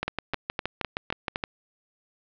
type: two click trains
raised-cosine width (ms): 0.3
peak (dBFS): -11 / -11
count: 6 / 10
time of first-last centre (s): 0.08-1.359 / 0.03-1.438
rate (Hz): 3.91 / 6.39
effects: low-pass 4000 Hz 12 dB/octave